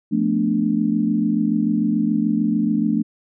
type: chord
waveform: sine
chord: B half-diminished seventh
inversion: second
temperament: equal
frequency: 174.61 / 220 / 246.9 / 293.7 Hz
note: F3 / A3 / B3 / D4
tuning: 0 / 0 / 0 / 0 cents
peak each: -25 / -19 / -25 / -22 dBFS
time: 0.11-3.03 s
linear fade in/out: 20 ms
effects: none